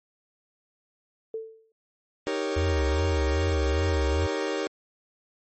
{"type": "tone with exponential decay", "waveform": "sine", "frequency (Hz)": 444.6, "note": "A4", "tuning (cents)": 18, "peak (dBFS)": -27, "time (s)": [1.34, 1.72], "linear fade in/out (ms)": 2, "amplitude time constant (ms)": 81}
{"type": "chord", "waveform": "40% pulse", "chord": "Eb dominant seventh", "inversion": "none", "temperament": "equal", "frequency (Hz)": [311.1, 392, 466.2, 554.4], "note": ["Eb4", "G4", "Bb4", "Db5"], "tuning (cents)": [0, 0, 0, 0], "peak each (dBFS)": [-32, -30, -31, -32], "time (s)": [2.27, 4.67], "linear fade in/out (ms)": 0}
{"type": "tone with vibrato", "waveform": "sine", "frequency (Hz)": 76.6, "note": "D#2", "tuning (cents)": -27, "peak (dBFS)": -23, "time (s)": [2.56, 4.27], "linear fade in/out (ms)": 10, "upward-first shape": "sine", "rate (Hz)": 2.5, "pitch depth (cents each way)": 220}
{"effects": ["low-pass 7000 Hz 12 dB/octave", "MP3 32 kbps"]}